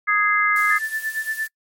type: chord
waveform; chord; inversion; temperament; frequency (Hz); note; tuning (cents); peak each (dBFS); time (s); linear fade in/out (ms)
sine; Ab major; second; just; 1245.9 / 1661.2 / 2077; Eb6 / Ab6 / C7; +2 / 0 / -13; -20; 0.07-0.79; 20
type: noise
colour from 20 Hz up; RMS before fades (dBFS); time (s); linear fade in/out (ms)
blue; -36; 0.56-1.47; 0
type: tone with tremolo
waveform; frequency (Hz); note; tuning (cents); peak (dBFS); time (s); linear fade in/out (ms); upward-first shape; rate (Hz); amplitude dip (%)
sine; 1760; A6; 0; -20; 0.7-1.48; 5; sine; 8.7; 80
effects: noise-tail reverb RT60 0.1 s tail -26 dB re dry + MP3 64 kbps